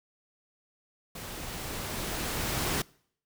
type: noise with level ramp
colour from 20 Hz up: pink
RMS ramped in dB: -41 to -29 dBFS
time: 1.15-2.82 s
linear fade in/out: 5 ms
effects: noise-tail reverb RT60 0.6 s tail -24 dB re dry